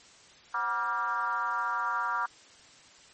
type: tone with frequency modulation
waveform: sine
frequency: 1174.7 Hz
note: D6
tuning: in tune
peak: -27 dBFS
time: 0.54-2.26 s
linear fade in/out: 5 ms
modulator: 217 Hz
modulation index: 1.4
effects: white hiss -55 dBFS RMS until 3.13 s + MP3 32 kbps